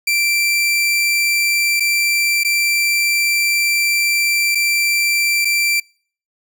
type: tone with dropouts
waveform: sawtooth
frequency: 2349 Hz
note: D7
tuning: in tune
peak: -11 dBFS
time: 0.07-5.8 s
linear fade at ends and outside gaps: 5 ms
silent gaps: 1.798-1.804 / 2.435-2.447 / 4.549-4.553 / 5.448-5.452 s
effects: noise-tail reverb RT60 0.5 s tail -26 dB re dry